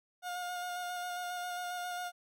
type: tone with vibrato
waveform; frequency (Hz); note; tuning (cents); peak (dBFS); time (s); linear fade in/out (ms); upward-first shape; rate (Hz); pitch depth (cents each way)
30% pulse; 715; F5; +41; -34; 0.22-2.12; 50; square; 7.4; 14
effects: none